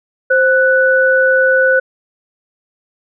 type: tone pair together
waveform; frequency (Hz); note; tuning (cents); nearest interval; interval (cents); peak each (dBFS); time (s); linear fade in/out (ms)
sine; 523.3 / 1485.3; C5 / F#6; 0 / +6; octave + tritone; 1806; -11; 0.3-1.8; 10
effects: none